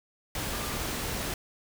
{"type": "tone in noise", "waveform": "sine", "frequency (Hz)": 1193, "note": "D6", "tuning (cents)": 27, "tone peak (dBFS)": -43, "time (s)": [0.53, 0.78], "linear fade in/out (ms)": 2, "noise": "pink", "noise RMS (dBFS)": -33, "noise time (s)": [0.35, 1.34], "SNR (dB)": -13, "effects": []}